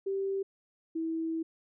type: tone pair in turn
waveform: sine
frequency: 390.1 / 325.1 Hz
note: G4 / E4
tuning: -8 / -24 cents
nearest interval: minor third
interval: 316 cents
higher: first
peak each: -29 / -30 dBFS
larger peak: first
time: 0.06-0.43 / 0.95-1.43 s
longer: second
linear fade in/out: 10 ms
effects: none